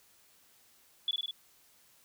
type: tone with echo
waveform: sine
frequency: 3431 Hz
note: A7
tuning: 44 cents flat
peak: -27 dBFS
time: 1.08-1.11 s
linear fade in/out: 2 ms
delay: 50 ms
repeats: 4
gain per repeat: -2 dB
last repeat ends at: 1.31 s
effects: white hiss -64 dBFS RMS until 2.04 s